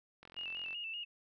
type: click train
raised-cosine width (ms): 0.3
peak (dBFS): -37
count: 23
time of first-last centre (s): 0.23-0.73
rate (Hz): 44
type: tone with vibrato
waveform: sine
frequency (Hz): 2756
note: F7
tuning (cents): -24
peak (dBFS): -39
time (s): 0.36-1.05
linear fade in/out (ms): 20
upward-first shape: square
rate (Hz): 5.2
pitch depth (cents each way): 63
effects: none